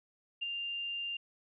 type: tone with ADSR envelope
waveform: sine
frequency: 2794 Hz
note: F7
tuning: in tune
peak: -31 dBFS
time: 0.41-1.17 s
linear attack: 18 ms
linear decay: 13 ms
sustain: -4 dB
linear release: 5 ms
effects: none